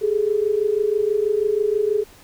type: tone pair together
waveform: sine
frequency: 403.2 / 429.4 Hz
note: G4 / A4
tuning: +49 / -42 cents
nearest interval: minor second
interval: 109 cents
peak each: -21 / -19 dBFS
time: 0.01-2.04 s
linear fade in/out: 20 ms
effects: pink hiss -48 dBFS RMS until 2.23 s